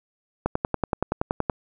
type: click train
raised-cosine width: 1 ms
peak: -8 dBFS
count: 12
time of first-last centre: 0.46-1.498 s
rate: 10.6 Hz
effects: none